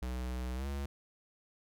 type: tone with pitch glide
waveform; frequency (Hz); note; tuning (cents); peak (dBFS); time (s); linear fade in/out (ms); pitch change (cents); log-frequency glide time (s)
square; 62.6 to 69.86; B1 to C#2; +24 to +14; -36; 0.02-0.86; 5; +190; 0.55-0.67
effects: none